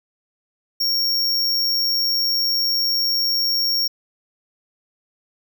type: tone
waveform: square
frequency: 5530 Hz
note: F8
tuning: 18 cents flat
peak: -18 dBFS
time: 0.8-3.88 s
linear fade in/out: 10 ms
effects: none